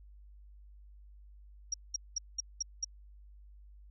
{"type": "tone bursts", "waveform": "sine", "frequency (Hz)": 5630, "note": "F8", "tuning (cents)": 13, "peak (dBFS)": -30, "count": 6, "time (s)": [1.72, 2.846], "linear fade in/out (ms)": 5, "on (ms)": 21, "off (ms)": 200, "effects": ["added 50 Hz sine -52 dBFS peak until 3.9 s"]}